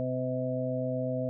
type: harmonic tone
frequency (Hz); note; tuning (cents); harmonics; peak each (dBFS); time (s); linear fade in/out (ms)
127.9; C3; -39; 1 / 2 / 4 / 5; -34 / -34 / -34 / -34; 0-1.29; 0
effects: none